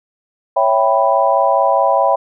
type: chord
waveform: sine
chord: C# half-diminished seventh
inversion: none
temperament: equal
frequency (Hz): 554.4 / 659.3 / 784 / 987.8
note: C#5 / E5 / G5 / B5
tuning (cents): 0 / 0 / 0 / 0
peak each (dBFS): -16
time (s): 0.56-2.16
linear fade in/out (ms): 10
effects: none